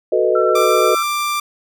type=chord; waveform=sine; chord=B dominant seventh; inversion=second; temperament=equal; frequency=370 / 440 / 493.9 / 622.3 Hz; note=F#4 / A4 / B4 / D#5; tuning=0 / 0 / 0 / 0 cents; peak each=-18 dBFS; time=0.12-0.95 s; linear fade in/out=5 ms
type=tone with tremolo; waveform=sine; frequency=1343 Hz; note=E6; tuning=32 cents sharp; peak=-18 dBFS; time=0.35-1.03 s; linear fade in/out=5 ms; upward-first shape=sine; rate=8.4 Hz; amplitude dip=30%
type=tone; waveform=sawtooth; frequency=1182 Hz; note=D6; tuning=11 cents sharp; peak=-14 dBFS; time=0.55-1.4 s; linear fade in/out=5 ms
effects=none